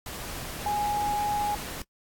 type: tone in noise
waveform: sine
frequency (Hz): 830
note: G#5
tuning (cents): -1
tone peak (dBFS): -25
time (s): 0.66-1.55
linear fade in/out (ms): 2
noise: pink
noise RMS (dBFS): -37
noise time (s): 0.06-1.82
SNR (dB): +9
effects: noise-tail reverb RT60 0.1 s tail -24 dB re dry + AAC 64 kbps